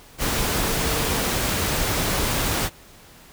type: tone in noise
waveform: sine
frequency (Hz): 453.4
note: A#4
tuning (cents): -48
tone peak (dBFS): -33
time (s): 0.33-1.28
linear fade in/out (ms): 50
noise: pink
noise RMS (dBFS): -23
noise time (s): 0.18-2.7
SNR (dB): -13
effects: pink hiss -48 dBFS RMS until 3.32 s